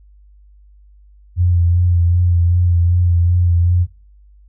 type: tone with vibrato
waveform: sine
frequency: 87.3 Hz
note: F2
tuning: in tune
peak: -10 dBFS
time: 1.36-3.87 s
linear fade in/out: 50 ms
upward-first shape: sine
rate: 2.6 Hz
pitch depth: 31 cents each way
effects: noise-tail reverb RT60 0.4 s tail -21 dB re dry + added 50 Hz sine -43 dBFS peak until 4.48 s

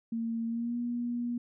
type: tone with pitch glide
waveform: sine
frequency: 228.9 to 240 Hz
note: A#3 to B3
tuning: -31 to -49 cents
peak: -30 dBFS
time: 0.12-1.38 s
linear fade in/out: 5 ms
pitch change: +82 cents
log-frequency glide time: 0.47-0.77 s
effects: none

